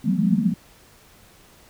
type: band-pass noise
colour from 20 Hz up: pink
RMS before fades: -20 dBFS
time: 0.04-0.54 s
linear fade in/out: 10 ms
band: 160 to 240 Hz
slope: 96 dB/octave
effects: pink hiss -52 dBFS RMS until 1.69 s

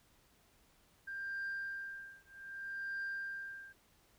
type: tone with tremolo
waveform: sine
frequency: 1589 Hz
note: G6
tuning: 23 cents sharp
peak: -35 dBFS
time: 1.07-3.73 s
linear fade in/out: 10 ms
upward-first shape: triangle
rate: 0.64 Hz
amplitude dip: 100%
effects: tanh soft clip ceiling -35 dBFS + pink hiss -69 dBFS RMS until 4.18 s

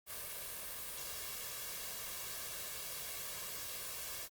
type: noise with comb filter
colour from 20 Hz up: white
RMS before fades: -44 dBFS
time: 0.06-4.29 s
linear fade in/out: 50 ms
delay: 1.8 ms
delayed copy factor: +0.55
effects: Opus 32 kbps

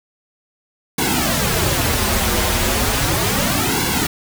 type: noise with flanger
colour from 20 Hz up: pink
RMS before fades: -18 dBFS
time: 0.98-4.07 s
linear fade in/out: 5 ms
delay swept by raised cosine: 1.6 to 7.2 ms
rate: 0.35 Hz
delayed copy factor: -0.95
effects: none

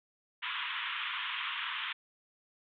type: band-pass noise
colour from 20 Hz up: white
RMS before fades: -37 dBFS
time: 0.42-1.93 s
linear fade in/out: 10 ms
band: 950 to 3500 Hz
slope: 96 dB/octave
effects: none

